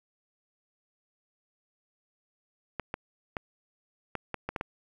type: clicks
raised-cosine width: 0.5 ms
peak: -17 dBFS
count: 8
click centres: 2.797 / 2.941 / 3.368 / 4.153 / 4.343 / 4.49 / 4.562 / 4.611 s
effects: 9-bit